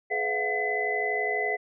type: tone cluster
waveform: sine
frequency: 423.3 / 501 / 676 / 728 / 2015 Hz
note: G#4 / B4 / E5 / F#5 / B6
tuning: +33 / +25 / +43 / -28 / +34 cents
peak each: -31 / -37 / -34 / -32 / -28 dBFS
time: 0.1-1.57 s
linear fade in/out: 20 ms
effects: none